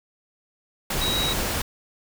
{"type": "tone in noise", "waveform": "sine", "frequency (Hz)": 3836, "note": "A#7", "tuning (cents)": 49, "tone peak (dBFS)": -24, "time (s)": [1.01, 1.33], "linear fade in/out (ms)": 5, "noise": "pink", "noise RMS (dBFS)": -26, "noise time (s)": [0.9, 1.62], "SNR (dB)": -1, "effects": []}